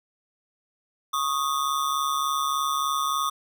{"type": "ring-modulated tone", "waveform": "square", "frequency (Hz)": 1174.7, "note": "D6", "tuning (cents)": 0, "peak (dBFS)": -21, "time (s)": [1.13, 3.3], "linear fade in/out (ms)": 10, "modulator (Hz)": 71.7, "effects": []}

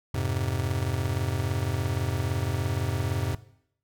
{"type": "chord", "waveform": "square", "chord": "F minor", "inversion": "none", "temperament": "just", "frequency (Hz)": [87.31, 104.77, 130.96], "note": ["F2", "Ab2", "C3"], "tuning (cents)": [0, 16, 2], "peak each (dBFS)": -31, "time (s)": [0.14, 3.35], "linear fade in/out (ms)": 5, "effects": ["noise-tail reverb RT60 0.7 s tail -18 dB re dry"]}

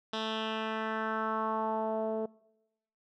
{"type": "tone with low-pass filter sweep", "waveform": "10% pulse", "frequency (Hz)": 220, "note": "A3", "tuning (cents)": 0, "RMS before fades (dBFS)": -33, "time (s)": [0.13, 2.26], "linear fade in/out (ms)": 5, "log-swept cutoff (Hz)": [4000, 530], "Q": 2.8, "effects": ["noise-tail reverb RT60 0.9 s tail -24 dB re dry"]}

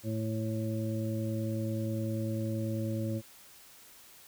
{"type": "harmonic tone", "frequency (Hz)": 110.2, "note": "A2", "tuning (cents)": 3, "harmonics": [1, 2, 3, 5], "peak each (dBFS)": [-33, -36, -38, -40], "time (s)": [0.03, 3.22], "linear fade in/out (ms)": 50, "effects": ["white hiss -55 dBFS RMS until 4.27 s"]}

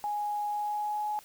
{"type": "tone with pitch glide", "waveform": "sine", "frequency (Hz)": [830.6, 841.2], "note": ["G#5", "G#5"], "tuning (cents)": [0, 22], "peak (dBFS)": -29, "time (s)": [0.04, 1.19], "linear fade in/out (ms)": 0, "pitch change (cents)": 22, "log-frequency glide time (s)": [0.48, 1.05], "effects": ["white hiss -55 dBFS RMS until 1.24 s"]}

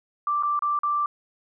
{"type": "tone with dropouts", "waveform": "sine", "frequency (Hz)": 1174.7, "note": "D6", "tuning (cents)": 0, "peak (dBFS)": -21, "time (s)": [0.27, 1.06], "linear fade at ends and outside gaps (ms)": 2, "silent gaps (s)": [[0.426, 0.433], [0.592, 0.622], [0.79, 0.833]], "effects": []}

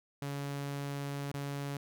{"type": "tone with dropouts", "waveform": "sawtooth", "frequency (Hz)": 141.3, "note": "C#3", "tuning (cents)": 34, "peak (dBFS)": -32, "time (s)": [0.22, 1.77], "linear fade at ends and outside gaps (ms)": 2, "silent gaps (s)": [1.316, 1.341], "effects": []}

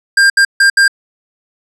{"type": "tone bursts at uneven times", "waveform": "square", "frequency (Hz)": 1598, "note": "G6", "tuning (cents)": 33, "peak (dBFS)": -6, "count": 4, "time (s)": [[0.17, 0.3], [0.37, 0.45], [0.6, 0.7], [0.77, 0.88]], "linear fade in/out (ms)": 5, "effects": ["low-pass 9000 Hz 12 dB/octave"]}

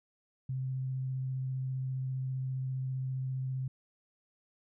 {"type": "tone with vibrato", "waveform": "sine", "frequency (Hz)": 130.81, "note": "C3", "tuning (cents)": 0, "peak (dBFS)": -32, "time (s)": [0.49, 3.68], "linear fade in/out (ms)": 5, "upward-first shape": "triangle", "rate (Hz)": 15, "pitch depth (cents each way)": 13, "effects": []}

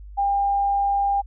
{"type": "tone", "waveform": "sine", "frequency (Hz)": 800, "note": "G5", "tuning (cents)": 35, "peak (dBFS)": -18, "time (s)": [0.17, 1.22], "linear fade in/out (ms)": 20, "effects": ["added 50 Hz sine -37 dBFS peak until 1.26 s"]}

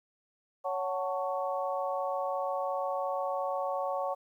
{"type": "harmonic tone with a mistuned harmonic", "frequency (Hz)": 185.7, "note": "F#3", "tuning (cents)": 7, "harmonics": [3, 4, 5, 6], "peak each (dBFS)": [-33, -35, -38, -37], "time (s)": [0.64, 4.15], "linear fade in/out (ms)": 20, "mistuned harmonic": 5, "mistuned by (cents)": -76, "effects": ["11-bit"]}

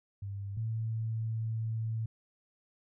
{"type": "tone pair in turn", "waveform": "sine", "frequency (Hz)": [99.7, 111.91], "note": ["G2", "A2"], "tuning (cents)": [30, 30], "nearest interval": "major second", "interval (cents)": 200, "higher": "second", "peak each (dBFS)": [-36, -31], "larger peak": "second", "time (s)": [[0.22, 0.57], [0.57, 2.06]], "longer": "second", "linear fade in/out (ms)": 5, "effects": []}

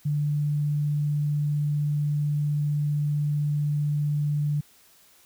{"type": "tone", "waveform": "sine", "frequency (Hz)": 147.4, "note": "D3", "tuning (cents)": 7, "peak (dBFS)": -22, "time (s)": [0.05, 4.61], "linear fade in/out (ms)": 10, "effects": ["white hiss -57 dBFS RMS until 5.25 s"]}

